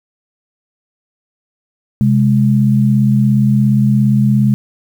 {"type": "tone pair together", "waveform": "sine", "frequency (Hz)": [130.48, 207.7], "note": ["C3", "G#3"], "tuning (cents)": [-4, 0], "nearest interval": "minor sixth", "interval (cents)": 804, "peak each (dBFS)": -11, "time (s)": [2.01, 4.54], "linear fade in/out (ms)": 0, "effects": ["7-bit"]}